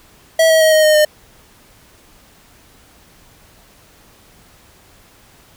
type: tone with pitch steps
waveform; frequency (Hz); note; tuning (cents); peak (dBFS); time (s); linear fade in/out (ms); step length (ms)
square; 649 / 640.4 / 632 / 623.6 / 615.4 / 607.3; E5 / D#5 / D#5 / D#5 / D#5 / D#5; -27 / +50 / +27 / +4 / -19 / -42; -9; 0.39-1.05; 5; 110
effects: pink hiss -48 dBFS RMS until 5.56 s